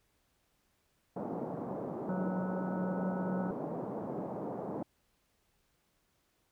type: band-pass noise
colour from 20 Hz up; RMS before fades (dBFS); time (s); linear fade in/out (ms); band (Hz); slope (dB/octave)
pink; -39; 1.16-4.83; 5; 160 to 840; 24
type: harmonic tone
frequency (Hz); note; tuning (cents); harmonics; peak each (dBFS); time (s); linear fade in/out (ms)
185; F#3; 0; 1 / 3 / 5 / 7 / 8; -33 / -43 / -47 / -50 / -51; 2.09-3.51; 2
effects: pink hiss -75 dBFS RMS until 6.51 s